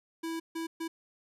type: tone bursts at uneven times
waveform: square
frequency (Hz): 328.3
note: E4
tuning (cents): -7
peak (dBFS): -34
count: 3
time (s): 0.23-0.4 / 0.55-0.67 / 0.8-0.88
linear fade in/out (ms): 10
effects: resampled to 32000 Hz + 12-bit